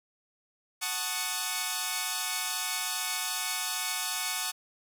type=chord; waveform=5% pulse; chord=D# half-diminished seventh; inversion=first; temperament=equal; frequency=740 / 880 / 1108.7 / 1244.5 Hz; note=F#5 / A5 / C#6 / D#6; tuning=0 / 0 / 0 / 0 cents; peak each=-24 dBFS; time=0.81-4.52 s; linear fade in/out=20 ms; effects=none